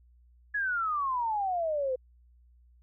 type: exponential sweep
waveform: sine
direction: down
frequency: 1709 to 500 Hz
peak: -27 dBFS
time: 0.54-1.96 s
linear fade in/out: 10 ms
effects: added 60 Hz sine -57 dBFS peak until 2.82 s